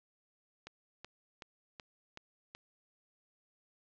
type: click train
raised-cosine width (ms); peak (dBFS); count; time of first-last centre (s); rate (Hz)
0.2; -28; 6; 0.67-2.55; 2.66
effects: low-pass 5000 Hz 12 dB/octave